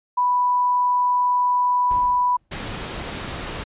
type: tone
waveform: sine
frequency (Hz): 987.8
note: B5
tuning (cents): 0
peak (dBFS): -16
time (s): 0.17-2.37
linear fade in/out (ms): 10
type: noise with exponential decay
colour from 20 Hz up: brown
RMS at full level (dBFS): -31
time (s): 1.91-2.56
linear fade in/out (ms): 0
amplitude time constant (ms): 140
type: noise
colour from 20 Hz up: pink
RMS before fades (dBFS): -30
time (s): 2.51-3.64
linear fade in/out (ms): 10
effects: resampled to 8000 Hz